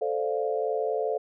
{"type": "chord", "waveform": "sine", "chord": "D minor seventh", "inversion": "second", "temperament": "equal", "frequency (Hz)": [440, 523.3, 587.3, 698.5], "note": ["A4", "C5", "D5", "F5"], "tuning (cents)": [0, 0, 0, 0], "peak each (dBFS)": [-28, -31, -33, -32], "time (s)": [0.01, 1.18], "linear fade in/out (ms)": 10, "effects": []}